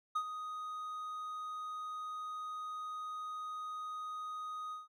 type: tone with ADSR envelope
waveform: triangle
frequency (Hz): 1247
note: D#6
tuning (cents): +3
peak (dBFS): -28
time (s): 0.15-4.88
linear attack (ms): 11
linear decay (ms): 68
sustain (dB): -10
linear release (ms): 160
effects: none